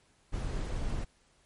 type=noise; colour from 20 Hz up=brown; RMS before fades=-33 dBFS; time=0.32-1.05 s; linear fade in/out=20 ms; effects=pink hiss -67 dBFS RMS until 1.45 s + MP3 48 kbps